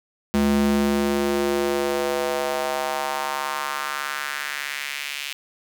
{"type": "tone with high-pass filter sweep", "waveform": "square", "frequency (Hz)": 70.8, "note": "C#2", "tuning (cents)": 37, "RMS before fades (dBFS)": -24, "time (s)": [0.34, 5.33], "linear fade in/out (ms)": 0, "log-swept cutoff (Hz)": [180, 2700], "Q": 2.2, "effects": []}